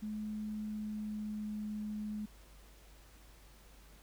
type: tone with pitch glide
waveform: sine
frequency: 213.1 to 211.5 Hz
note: G#3 to G#3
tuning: +45 to +32 cents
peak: -37 dBFS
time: 0.02-2.26 s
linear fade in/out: 10 ms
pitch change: -13 cents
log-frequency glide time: 0.62-1.52 s
effects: added 50 Hz sine -57 dBFS peak until 4.02 s + pink hiss -62 dBFS RMS until 4.02 s